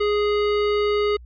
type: tone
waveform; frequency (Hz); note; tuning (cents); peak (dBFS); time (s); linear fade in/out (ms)
square; 415.3; G#4; 0; -19; 0-1.17; 10
effects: added 60 Hz sine -40 dBFS peak until 1.25 s + resampled to 11025 Hz